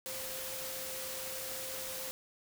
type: tone in noise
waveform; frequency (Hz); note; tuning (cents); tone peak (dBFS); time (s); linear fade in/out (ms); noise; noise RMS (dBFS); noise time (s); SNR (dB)
sine; 523.3; C5; 0; -46; 0.06-2.11; 0; white; -41; 0.06-2.11; -8
effects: none